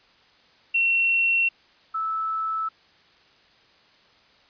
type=tone pair in turn; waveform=sine; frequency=2721 / 1310.4 Hz; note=F7 / E6; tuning=-46 / -11 cents; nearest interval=octave + minor second; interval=1265 cents; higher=first; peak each=-18 / -24 dBFS; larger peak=first; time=0.74-1.49 / 1.94-2.69 s; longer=neither; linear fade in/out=10 ms; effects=white hiss -57 dBFS RMS until 4.49 s + resampled to 11025 Hz